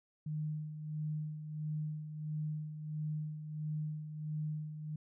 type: tone with tremolo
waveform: sine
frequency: 153 Hz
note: D#3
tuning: 29 cents flat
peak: -34 dBFS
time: 0.26-4.96 s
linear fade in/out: 5 ms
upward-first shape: sine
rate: 1.5 Hz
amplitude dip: 60%
effects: none